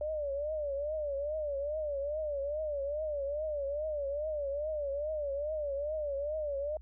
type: tone with vibrato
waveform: sine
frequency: 587.3 Hz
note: D5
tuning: in tune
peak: -32 dBFS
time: 0.01-6.77 s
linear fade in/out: 2 ms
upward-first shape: triangle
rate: 2.4 Hz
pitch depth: 130 cents each way
effects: added 60 Hz sine -47 dBFS peak until 6.81 s